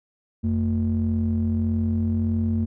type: ring-modulated tone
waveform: triangle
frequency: 68.1 Hz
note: C#2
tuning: 30 cents flat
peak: -15 dBFS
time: 0.43-2.66 s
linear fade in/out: 20 ms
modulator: 157 Hz
effects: none